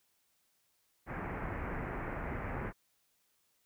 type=low-pass noise; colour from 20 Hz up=pink; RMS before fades=-39 dBFS; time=1.06-2.73 s; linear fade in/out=50 ms; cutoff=2200 Hz; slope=48 dB/octave; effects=white hiss -75 dBFS RMS until 3.65 s